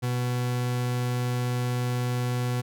40% pulse tone, 123.47 Hz, B2, in tune, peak -24 dBFS, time 0.02-2.62 s, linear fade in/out 20 ms, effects none

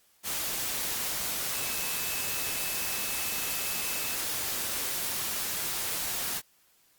sine tone in noise, 2601 Hz, E7, 24 cents flat, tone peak -41 dBFS, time 1.51-4.18 s, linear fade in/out 50 ms, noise white, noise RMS -32 dBFS, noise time 0.23-6.42 s, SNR -12 dB, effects white hiss -65 dBFS RMS until 6.98 s + Opus 48 kbps

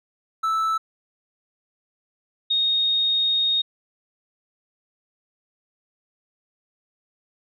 triangle / sine tone pair in turn, 1315 / 3719 Hz, E6 / A#7, -5 / -5 cents, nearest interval octave + tritone, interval 1800 cents, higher second, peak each -18 dBFS, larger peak neither, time 0.43-0.78 / 2.5-3.62 s, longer second, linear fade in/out 10 ms, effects none

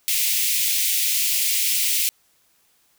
white high-pass noise, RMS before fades -21 dBFS, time 0.08-2.09 s, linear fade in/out 0 ms, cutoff 2100 Hz, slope 48 dB/octave, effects white hiss -62 dBFS RMS until 2.98 s

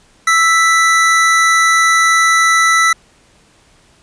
square tone pair together, 1318.5 / 1975.5 Hz, E6 / B6, 0 / 0 cents, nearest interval perfect fifth, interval 700 cents, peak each -12 dBFS, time 0.27-2.93 s, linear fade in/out 5 ms, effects pink hiss -50 dBFS RMS until 4.02 s + resampled to 22050 Hz

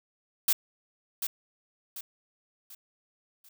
blue noise with echo, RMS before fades -23 dBFS, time 0.48-0.53 s, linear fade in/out 5 ms, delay 740 ms, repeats 4, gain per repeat -8 dB, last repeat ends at 3.49 s, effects none

